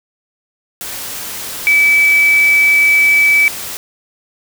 sine tone in noise, 2300 Hz, D7, 37 cents flat, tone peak -7 dBFS, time 1.67-3.48 s, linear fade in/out 0 ms, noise white, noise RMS -25 dBFS, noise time 0.81-3.77 s, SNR +15 dB, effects none

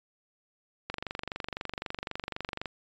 click train, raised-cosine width 0.3 ms, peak -18 dBFS, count 43, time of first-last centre 0.9-2.657 s, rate 23.9 Hz, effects resampled to 16000 Hz

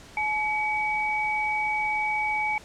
sine tone pair together, 853.6 / 2269 Hz, G#5 / C#7, +47 / +40 cents, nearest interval octave + perfect fourth, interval 1693 cents, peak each -27 / -26 dBFS, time 0.17-2.58 s, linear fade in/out 2 ms, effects pink hiss -48 dBFS RMS until 2.64 s + low-pass 8000 Hz 12 dB/octave

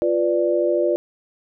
sine chord, B diminished, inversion second, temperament equal, 349.2 / 493.9 / 587.3 Hz, F4 / B4 / D5, 0 / 0 / 0 cents, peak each -20 / -23 / -20 dBFS, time 0.02-0.96 s, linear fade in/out 0 ms, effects none

